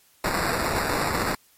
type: noise with sample-and-hold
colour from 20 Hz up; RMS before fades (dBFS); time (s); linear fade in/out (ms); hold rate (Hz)
blue; -25; 0.24-1.35; 5; 3150
effects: white hiss -59 dBFS RMS until 1.57 s + MP3 64 kbps